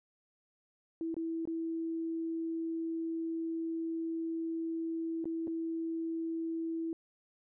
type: tone with dropouts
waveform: sine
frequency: 328 Hz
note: E4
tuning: 9 cents flat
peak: -33 dBFS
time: 1.01-6.93 s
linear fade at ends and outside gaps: 1 ms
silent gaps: 1.143-1.166 / 1.454-1.474 / 5.243-5.255 / 5.472-5.478 s
effects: none